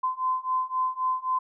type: beating tone pair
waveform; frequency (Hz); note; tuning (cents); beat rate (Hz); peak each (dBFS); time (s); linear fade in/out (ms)
sine; 1026 / 1029.8; C6 / C6; -34 / -28; 3.8; -28 / -27; 0.03-1.39; 10
effects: none